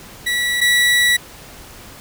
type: tone pair in turn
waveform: 30% pulse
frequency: 1946 / 1946 Hz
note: B6 / B6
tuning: -26 / -26 cents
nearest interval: unison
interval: 0 cents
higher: neither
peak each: -14 / -9 dBFS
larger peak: second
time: 0.26-0.61 / 0.61-1.17 s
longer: second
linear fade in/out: 10 ms
effects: pink hiss -39 dBFS RMS until 2 s